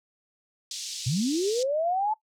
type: band-pass noise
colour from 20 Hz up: white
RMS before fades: -36 dBFS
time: 0.71-1.63 s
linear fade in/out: 2 ms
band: 3500 to 6800 Hz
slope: 24 dB/octave
type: linear sweep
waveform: sine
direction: up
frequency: 111.7 to 880 Hz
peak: -23 dBFS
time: 1.06-2.14 s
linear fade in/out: 10 ms
effects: noise-tail reverb RT60 0.1 s tail -18 dB re dry